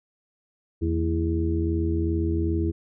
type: harmonic tone with a mistuned harmonic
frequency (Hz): 82.6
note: E2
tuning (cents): +4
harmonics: 1 / 2 / 3 / 4 / 5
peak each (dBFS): -24 / -34 / -34 / -26 / -34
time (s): 0.81-2.72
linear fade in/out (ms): 20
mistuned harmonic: 3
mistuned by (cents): -110
effects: none